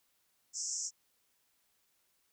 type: band-pass noise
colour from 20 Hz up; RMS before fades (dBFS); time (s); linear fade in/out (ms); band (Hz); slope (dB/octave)
white; -38; 0.53-0.91; 50; 5400 to 7600; 96
effects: white hiss -75 dBFS RMS until 2.32 s